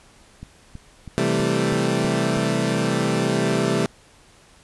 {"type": "click train", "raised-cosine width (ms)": 5, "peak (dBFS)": -23, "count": 7, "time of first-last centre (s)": [0.43, 2.372], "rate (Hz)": 3.09}
{"type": "chord", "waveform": "20% pulse", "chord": "A minor seventh", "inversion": "first", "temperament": "equal", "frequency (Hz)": [130.81, 164.81, 196, 220], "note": ["C3", "E3", "G3", "A3"], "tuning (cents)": [0, 0, 0, 0], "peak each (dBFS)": -20, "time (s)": [1.18, 3.86], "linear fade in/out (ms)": 0}
{"effects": ["pink hiss -52 dBFS RMS until 4.63 s", "resampled to 24000 Hz"]}